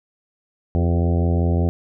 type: harmonic tone with a mistuned harmonic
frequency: 85.3 Hz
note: F2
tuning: 40 cents flat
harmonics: 1 / 2 / 3 / 4 / 5 / 6 / 7 / 8 / 9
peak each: -17 / -23 / -27 / -29 / -31 / -33 / -34 / -35 / -36 dBFS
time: 0.75-1.69 s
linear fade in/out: 0 ms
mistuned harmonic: 4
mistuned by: +37 cents
effects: none